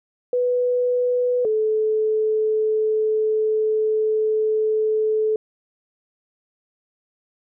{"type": "tone pair in turn", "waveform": "sine", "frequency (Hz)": [493.9, 433.6], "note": ["B4", "A4"], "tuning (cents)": [0, -25], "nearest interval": "major second", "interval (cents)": 225, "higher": "first", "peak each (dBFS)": -17, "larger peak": "neither", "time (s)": [[0.33, 1.45], [1.45, 5.36]], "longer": "second", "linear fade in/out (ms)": 2, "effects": []}